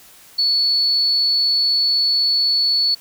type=tone; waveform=sine; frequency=4428 Hz; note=C#8; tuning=3 cents flat; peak=-14 dBFS; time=0.38-2.95 s; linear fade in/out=10 ms; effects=white hiss -46 dBFS RMS until 3 s